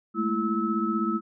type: tone cluster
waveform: sine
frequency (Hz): 210.4 / 226.2 / 333.8 / 1299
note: G#3 / A3 / E4 / E6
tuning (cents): +23 / +48 / +22 / -26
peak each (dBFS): -29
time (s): 0.14-1.21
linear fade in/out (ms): 50
effects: none